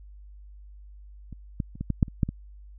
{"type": "clicks", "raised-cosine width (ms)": 5, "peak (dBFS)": [-28, -15, -29, -18, -13, -7, -28, -9, -18], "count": 9, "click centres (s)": [1.327, 1.602, 1.755, 1.81, 1.903, 2.028, 2.082, 2.232, 2.29], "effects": ["added 50 Hz sine -44 dBFS peak until 2.78 s"]}